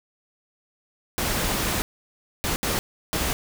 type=noise bursts at uneven times; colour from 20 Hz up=pink; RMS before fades=-25 dBFS; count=4; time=1.18-1.82 / 2.44-2.56 / 2.63-2.79 / 3.13-3.33 s; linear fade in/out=0 ms; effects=none